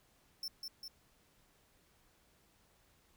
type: tone with echo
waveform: 45% pulse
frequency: 5360 Hz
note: E8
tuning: 28 cents sharp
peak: -39 dBFS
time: 0.43-0.48 s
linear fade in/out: 2 ms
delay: 200 ms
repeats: 2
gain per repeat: -3 dB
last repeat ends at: 0.88 s
effects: pink hiss -70 dBFS RMS until 3.16 s